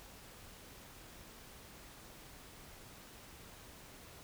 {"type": "silence", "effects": ["pink hiss -55 dBFS RMS until 4.23 s"]}